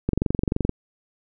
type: click train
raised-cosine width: 3 ms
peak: -8 dBFS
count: 15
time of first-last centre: 0.09-0.693 s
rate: 23.2 Hz
effects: none